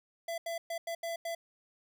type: tone bursts at uneven times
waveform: square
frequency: 671 Hz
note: E5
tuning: 31 cents sharp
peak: -35 dBFS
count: 6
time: 0.28-0.38 / 0.46-0.58 / 0.7-0.78 / 0.87-0.95 / 1.03-1.16 / 1.25-1.35 s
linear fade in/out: 5 ms
effects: none